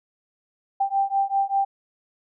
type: beating tone pair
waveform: sine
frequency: 785 / 790.1 Hz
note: G5 / G5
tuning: +2 / +13 cents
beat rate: 5.1 Hz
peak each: -23 dBFS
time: 0.8-1.65 s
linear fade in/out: 10 ms
effects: none